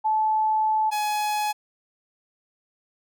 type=tone pair in turn; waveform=sine / 45% pulse; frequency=868 / 842.3 Hz; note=A5 / G#5; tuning=-24 / +24 cents; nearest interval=minor second; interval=52 cents; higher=first; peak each=-19 / -23 dBFS; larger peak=first; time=0.04-0.91 / 0.91-1.53 s; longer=first; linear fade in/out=20 ms; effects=none